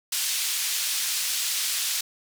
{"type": "band-pass noise", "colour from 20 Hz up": "pink", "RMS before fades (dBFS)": -27, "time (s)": [0.12, 2.01], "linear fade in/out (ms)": 5, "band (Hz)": [3400, 14000], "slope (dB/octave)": 12, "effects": []}